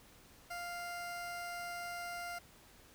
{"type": "tone", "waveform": "20% pulse", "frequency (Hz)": 698.5, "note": "F5", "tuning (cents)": 0, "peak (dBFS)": -36, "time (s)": [0.5, 2.39], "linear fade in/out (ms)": 10, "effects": ["pink hiss -61 dBFS RMS until 2.94 s"]}